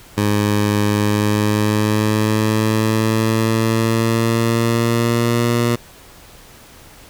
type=tone with pitch glide; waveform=15% pulse; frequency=103.83 to 118.58 Hz; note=G#2 to A#2; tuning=0 to +30 cents; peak=-8 dBFS; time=0.17-5.76 s; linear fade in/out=10 ms; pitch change=+230 cents; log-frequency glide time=0.87-5.5 s; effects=pink hiss -43 dBFS RMS until 7.09 s